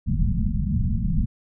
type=low-pass noise; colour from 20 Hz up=pink; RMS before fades=-22 dBFS; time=0.06-1.26 s; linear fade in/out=20 ms; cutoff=230 Hz; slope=96 dB/octave; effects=none